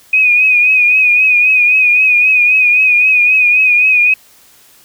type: tone with vibrato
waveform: sine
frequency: 2489 Hz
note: D#7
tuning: in tune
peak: -6 dBFS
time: 0.13-4.14 s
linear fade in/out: 5 ms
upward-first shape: triangle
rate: 3.8 Hz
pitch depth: 59 cents each way
effects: white hiss -45 dBFS RMS until 4.84 s